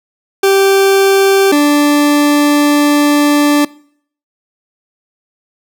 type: tone pair in turn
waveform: 40% pulse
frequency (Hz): 390.5 / 292.5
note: G4 / D4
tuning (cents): -7 / -7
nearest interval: perfect fourth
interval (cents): 500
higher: first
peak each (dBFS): -6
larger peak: neither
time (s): 0.43-1.52 / 1.52-3.65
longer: second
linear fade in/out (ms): 5
effects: noise-tail reverb RT60 0.6 s tail -23 dB re dry

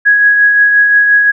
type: tone with tremolo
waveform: sine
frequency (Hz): 1663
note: G#6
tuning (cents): +2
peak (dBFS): -3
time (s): 0.05-1.32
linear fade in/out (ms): 20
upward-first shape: triangle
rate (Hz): 5.7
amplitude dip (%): 40
effects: none

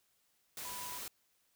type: tone in noise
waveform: sine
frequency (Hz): 987.8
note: B5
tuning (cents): 0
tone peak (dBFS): -46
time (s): 0.65-0.98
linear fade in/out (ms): 2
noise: white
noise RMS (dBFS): -44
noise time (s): 0.57-1.08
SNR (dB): -5
effects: white hiss -75 dBFS RMS until 1.55 s

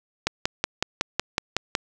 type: click train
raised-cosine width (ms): 0.2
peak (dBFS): -4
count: 9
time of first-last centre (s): 0.27-1.751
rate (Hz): 5.4
effects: none

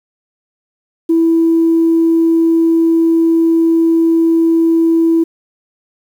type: tone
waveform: sine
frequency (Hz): 329.6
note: E4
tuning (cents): 0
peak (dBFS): -7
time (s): 1.09-5.24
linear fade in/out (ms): 10
effects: tanh soft clip ceiling -3 dBFS + 7-bit

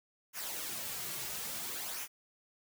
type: noise with flanger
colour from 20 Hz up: white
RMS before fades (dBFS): -40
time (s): 0.33-2.08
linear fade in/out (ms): 50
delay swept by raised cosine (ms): 0.23 to 3.93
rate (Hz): 0.59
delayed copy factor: -0.55
effects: none

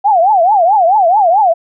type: tone with vibrato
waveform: sine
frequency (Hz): 758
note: F#5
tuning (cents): +42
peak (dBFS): -6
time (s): 0.04-1.54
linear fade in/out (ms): 20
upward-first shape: triangle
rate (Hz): 4.6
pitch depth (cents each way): 280
effects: none

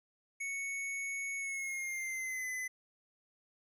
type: tone with pitch glide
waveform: square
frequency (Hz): 2216 to 2020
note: C#7 to B6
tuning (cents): -1 to +39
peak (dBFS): -37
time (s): 0.4-2.68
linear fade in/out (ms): 10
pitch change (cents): -160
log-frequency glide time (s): 1.37-2.49
effects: resampled to 32000 Hz + 13-bit

